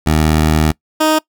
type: tone pair in turn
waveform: 15% pulse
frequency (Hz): 77.78 / 311.7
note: D#2 / D#4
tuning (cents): 0 / +3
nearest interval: 2 octaves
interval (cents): 2403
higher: second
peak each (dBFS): -4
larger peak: neither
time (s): 0.06-0.72 / 1-1.19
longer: first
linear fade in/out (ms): 10
effects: noise-tail reverb RT60 0.1 s tail -23 dB re dry